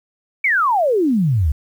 sine exponential sweep, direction down, 2325 to 67 Hz, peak -13 dBFS, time 0.44-1.52 s, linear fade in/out 5 ms, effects 8-bit

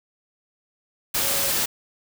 sine tone in noise, 554.4 Hz, C#5, in tune, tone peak -34 dBFS, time 1.22-1.51 s, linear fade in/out 10 ms, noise white, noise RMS -23 dBFS, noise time 1.14-1.66 s, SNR -14 dB, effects none

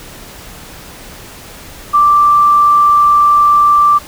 sine tone, 1174.7 Hz, D6, in tune, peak -5 dBFS, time 1.93-3.99 s, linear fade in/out 20 ms, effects pink hiss -33 dBFS RMS until 4.07 s

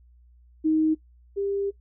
sine tone pair in turn, 313.9 / 398.2 Hz, D#4 / G4, +15 / +27 cents, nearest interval major third, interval 412 cents, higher second, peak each -18 / -24 dBFS, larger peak first, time 0.64-0.95 / 1.36-1.71 s, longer second, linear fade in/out 20 ms, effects noise-tail reverb RT60 0.1 s tail -18 dB re dry + added 60 Hz sine -52 dBFS peak until 1.8 s

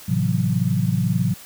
sine chord, F# half-diminished seventh, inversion first, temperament just, 111 / 133.2 / 166.5 / 185 Hz, A2 / C3 / E3 / F#3, +16 / +31 / +18 / 0 cents, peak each -23 dBFS, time 0.08-1.34 s, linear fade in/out 10 ms, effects white hiss -42 dBFS RMS until 1.45 s

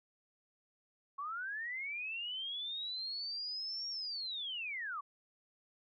sine linear two-way sweep, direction up then down, 1090 to 5600 to 1090 Hz, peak -38 dBFS, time 1.18-5.01 s, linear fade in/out 10 ms, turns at 3.89 s, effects none

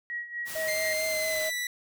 sine tone with tremolo, 1907 Hz, A#6, 39 cents sharp, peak -30 dBFS, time 0.1-0.93 s, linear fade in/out 0 ms, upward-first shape sine, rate 4.1 Hz, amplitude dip 75%
white noise, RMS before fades -38 dBFS, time 0.45-1.52 s, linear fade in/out 50 ms
sine tone with vibrato, 630 Hz, D#5, 21 cents sharp, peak -30 dBFS, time 0.55-1.5 s, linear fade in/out 10 ms, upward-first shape triangle, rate 4.4 Hz, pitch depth 26 cents each way
sawtooth tone with pitch glide, 2093 to 1964.2 Hz, C7 to B6, 0 to -10 cents, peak -26 dBFS, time 0.68-1.67 s, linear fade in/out 2 ms, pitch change -110 cents, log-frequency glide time 1.07-1.55 s
effects none

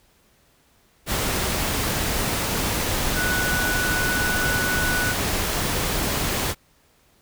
sine tone in noise, 1480 Hz, F#6, in tune, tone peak -23 dBFS, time 3.14-5.15 s, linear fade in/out 50 ms, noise pink, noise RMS -24 dBFS, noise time 1.06-6.55 s, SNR -2 dB, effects pink hiss -60 dBFS RMS until 7.21 s

